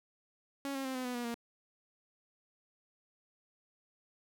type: tone with pitch steps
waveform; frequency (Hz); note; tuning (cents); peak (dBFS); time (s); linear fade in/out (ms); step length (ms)
sawtooth; 277.2 / 269.6 / 262.2 / 255.1 / 248.1 / 241.3 / 234.7; C#4 / C#4 / C4 / C4 / B3 / B3 / A#3; 0 / -48 / +4 / -44 / +8 / -40 / +12; -32; 0.65-1.343; 0; 99
effects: none